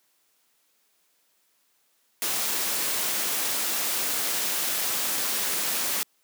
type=noise; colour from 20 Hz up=white; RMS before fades=-27 dBFS; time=2.22-6.03 s; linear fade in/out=0 ms; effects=white hiss -68 dBFS RMS until 6.23 s + high-pass 200 Hz 12 dB/octave